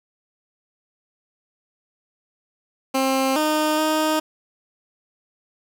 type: tone with pitch steps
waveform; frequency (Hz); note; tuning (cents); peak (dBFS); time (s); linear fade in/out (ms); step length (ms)
15% pulse; 265.8 / 307.1 / 311; C4 / D#4 / D#4; +27 / -23 / -1; -12; 2.94-4.2; 10; 420
effects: none